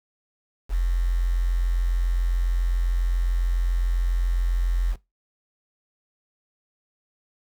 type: tone with quantisation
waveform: sine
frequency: 43.65 Hz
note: F1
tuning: in tune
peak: -19 dBFS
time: 0.69-4.96 s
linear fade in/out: 50 ms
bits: 7
effects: noise-tail reverb RT60 0.2 s tail -19 dB re dry

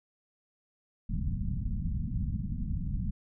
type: low-pass noise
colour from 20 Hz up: pink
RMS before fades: -32 dBFS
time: 1.09-3.11 s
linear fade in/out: 10 ms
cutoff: 220 Hz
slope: 48 dB/octave
effects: none

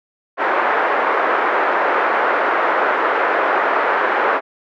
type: band-pass noise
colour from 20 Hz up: white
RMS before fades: -17 dBFS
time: 0.37-4.41 s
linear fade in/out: 50 ms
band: 370 to 1600 Hz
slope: 24 dB/octave
effects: none

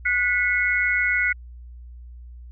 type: tone cluster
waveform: sine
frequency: 1459 / 1987 / 2180 Hz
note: F#6 / B6 / C#7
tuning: -25 / +10 / -29 cents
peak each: -23 dBFS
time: 0.05-1.33 s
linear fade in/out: 10 ms
effects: added 60 Hz sine -38 dBFS peak until 2.51 s

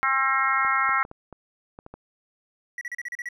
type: harmonic tone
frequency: 267.8 Hz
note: C4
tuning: 40 cents sharp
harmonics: 3 / 4 / 5 / 6 / 7 / 8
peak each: -32 / -27 / -23 / -31 / -28 / -28 dBFS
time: 0.03-1.03 s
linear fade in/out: 0 ms
type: clicks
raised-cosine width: 1 ms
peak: -27 dBFS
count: 8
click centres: 0.649 / 0.892 / 1.051 / 1.114 / 1.327 / 1.789 / 1.864 / 1.94 s
type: tone bursts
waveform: triangle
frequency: 1935 Hz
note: B6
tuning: 36 cents flat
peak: -28 dBFS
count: 8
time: 2.78-3.288 s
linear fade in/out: 2 ms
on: 32 ms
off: 36 ms
effects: none

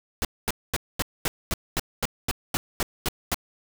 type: noise bursts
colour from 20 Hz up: pink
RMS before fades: -25 dBFS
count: 13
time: 0.22-3.344 s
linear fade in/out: 0 ms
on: 28 ms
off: 230 ms
effects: none

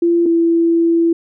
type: tone pair in turn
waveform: sine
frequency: 341.1 / 334.5 Hz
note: F4 / E4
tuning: -41 / +25 cents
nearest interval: unison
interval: 34 cents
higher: first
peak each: -10 dBFS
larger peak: neither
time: 0.02-0.26 / 0.26-1.13 s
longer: second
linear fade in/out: 5 ms
effects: none

